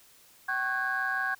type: tone cluster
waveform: sine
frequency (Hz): 765 / 1099 / 1506 / 1632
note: G5 / C#6 / F#6 / G#6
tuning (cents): -42 / -15 / +30 / -31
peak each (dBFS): -35 / -35 / -32 / -29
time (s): 0.48-1.35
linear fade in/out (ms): 10
effects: tanh soft clip ceiling -20 dBFS + white hiss -58 dBFS RMS until 1.39 s